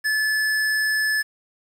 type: tone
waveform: square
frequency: 1731 Hz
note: A6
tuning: 29 cents flat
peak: -20 dBFS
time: 0.04-1.23 s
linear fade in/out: 20 ms
effects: low-pass 12000 Hz 12 dB/octave + 8-bit